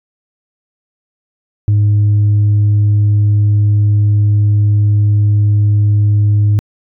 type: tone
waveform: sine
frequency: 103.83 Hz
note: G#2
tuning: in tune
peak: -5 dBFS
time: 1.68-6.59 s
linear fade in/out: 0 ms
effects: tanh soft clip ceiling -6 dBFS